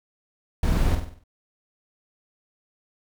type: noise with echo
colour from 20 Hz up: brown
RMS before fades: -21 dBFS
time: 0.63-0.95 s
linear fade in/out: 2 ms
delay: 48 ms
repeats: 6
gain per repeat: -6 dB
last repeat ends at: 1.238 s
effects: none